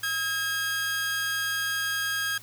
sawtooth tone pair together, 1282.3 / 1625 Hz, E6 / G#6, -48 / -38 cents, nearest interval major third, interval 410 cents, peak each -34 / -23 dBFS, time 0.03-2.38 s, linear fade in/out 5 ms, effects added 109 Hz sine -52 dBFS peak until 2.42 s + white hiss -49 dBFS RMS until 2.42 s

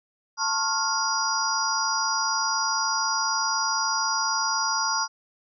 sine tone cluster, 888 / 1087 / 1399 / 4915 / 5740 Hz, A5 / C#6 / F6 / D#8 / F8, +16 / -34 / +3 / -22 / +47 cents, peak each -29 dBFS, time 0.37-5.08 s, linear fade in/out 50 ms, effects none

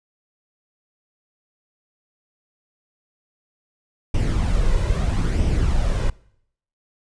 brown noise with flanger, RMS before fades -19 dBFS, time 4.14-6.1 s, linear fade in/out 5 ms, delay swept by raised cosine 0.35 to 2.05 ms, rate 0.77 Hz, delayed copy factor +0.5, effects noise-tail reverb RT60 0.7 s tail -23 dB re dry + resampled to 22050 Hz

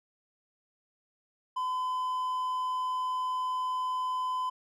triangle tone, 1015 Hz, B5, 47 cents sharp, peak -27 dBFS, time 1.56-4.5 s, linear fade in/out 10 ms, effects none

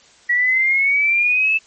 sine exponential sweep, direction up, 1924 to 2637 Hz, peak -13 dBFS, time 0.29-1.58 s, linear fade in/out 10 ms, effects white hiss -50 dBFS RMS until 1.66 s + MP3 32 kbps

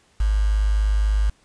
sine tone with quantisation, 51.91 Hz, G#1, in tune, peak -16 dBFS, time 0.2-1.3 s, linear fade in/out 5 ms, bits 6, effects pink hiss -59 dBFS RMS until 1.44 s + resampled to 22050 Hz

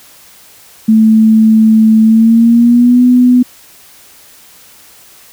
sine tone with pitch glide, 220 to 248.4 Hz, A3 to B3, 0 to +10 cents, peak -3 dBFS, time 0.88-3.43 s, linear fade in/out 10 ms, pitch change +210 cents, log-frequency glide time 2.03-3.03 s, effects white hiss -40 dBFS RMS until 5.32 s

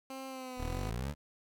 15% pulse tone with pitch glide, 265.4 to 250.6 Hz, C4 to B3, +25 to +25 cents, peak -35 dBFS, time 0.1-0.9 s, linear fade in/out 2 ms, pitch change -100 cents, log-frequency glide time 0.28-0.6 s
20% pulse exponential sweep, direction up, 35 to 77.78 Hz, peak -30 dBFS, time 0.57-1.15 s, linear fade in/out 50 ms
effects none

